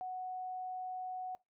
sine tone, 740 Hz, F#5, in tune, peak -38 dBFS, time 0.01-1.35 s, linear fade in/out 0 ms, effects noise-tail reverb RT60 0.2 s tail -21 dB re dry

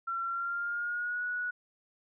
sine tone with pitch glide, 1360 to 1466.1 Hz, F6 to F#6, -46 to -16 cents, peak -31 dBFS, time 0.07-1.51 s, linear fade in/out 10 ms, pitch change +130 cents, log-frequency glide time 0.23-1.23 s, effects none

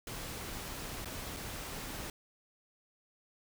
pink noise with dropouts, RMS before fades -42 dBFS, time 0.07-2.1 s, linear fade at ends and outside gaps 2 ms, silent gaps 1.047-1.056 / 1.365-1.368 s, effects none

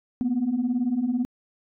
sine beating tone pair, 232.8 / 250.8 Hz, A#3 / B3, -2 / +27 cents, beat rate 18 Hz, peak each -26 / -22 dBFS, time 0.21-1.25 s, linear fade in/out 0 ms, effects tanh soft clip ceiling -17 dBFS

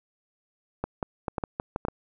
clicks, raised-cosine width 1 ms, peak -14 dBFS, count 9, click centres 0.84 / 1.028 / 1.282 / 1.382 / 1.438 / 1.599 / 1.761 / 1.851 / 1.884 s, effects none

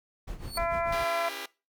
brown noise with tremolo, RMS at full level -36 dBFS, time 0.27-1.04 s, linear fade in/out 10 ms, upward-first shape sine, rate 6.7 Hz, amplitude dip 75%
sawtooth tone with exponential growth, 4435 Hz, C#8, in tune, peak -27 dBFS, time 0.39-0.58 s, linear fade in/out 2 ms, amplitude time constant 41 ms
harmonic tone, 337.9 Hz, E4, 43 cents sharp, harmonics 2 / 3 / 4 / 5 / 6 / 7, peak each -29 / -34 / -34 / -42 / -40 / -39 dBFS, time 0.57-1.29 s, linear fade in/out 5 ms
5% pulse chord, C# diminished seventh, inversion none, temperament just, 277.2 / 332.6 / 399.1 / 479 Hz, C#4 / E4 / G4 / Bb4, 0 / +16 / +31 / +47 cents, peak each -33 / -32 / -28 / -32 dBFS, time 0.92-1.46 s, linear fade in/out 5 ms
effects noise-tail reverb RT60 0.3 s tail -22 dB re dry

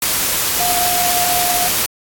sine tone in noise, 712 Hz, F5, 33 cents sharp, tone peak -19 dBFS, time 0.6-1.68 s, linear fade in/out 2 ms, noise white, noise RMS -17 dBFS, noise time 0.02-1.86 s, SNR -5 dB, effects AAC 64 kbps

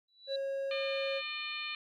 sine tone with exponential growth, 3947 Hz, B7, 2 cents flat, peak -35 dBFS, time 0.08-0.36 s, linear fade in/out 5 ms, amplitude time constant 60 ms
triangle tone, 546 Hz, C#5, 26 cents flat, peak -31 dBFS, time 0.27-1.22 s, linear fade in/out 50 ms
harmonic tone, 603 Hz, D5, 46 cents sharp, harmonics 2 / 3 / 4 / 5 / 6 / 7, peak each -46 / -48 / -39 / -44 / -45 / -45 dBFS, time 0.71-1.75 s, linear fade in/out 2 ms
effects none

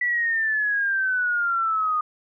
sine exponential sweep, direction down, 1970 to 1226 Hz, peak -20 dBFS, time 0.01-2.01 s, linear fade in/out 5 ms, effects none

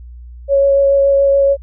sine tone with vibrato, 554.4 Hz, C#5, in tune, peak -8 dBFS, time 0.48-1.57 s, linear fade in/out 50 ms, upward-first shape sine, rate 7 Hz, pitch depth 9 cents each way, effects added 60 Hz sine -31 dBFS peak until 1.62 s

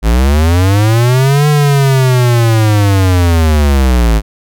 square linear two-way sweep, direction up then down, 52 to 150 to 52 Hz, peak -7 dBFS, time 0.02-4.22 s, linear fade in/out 50 ms, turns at 1.48 s, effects none

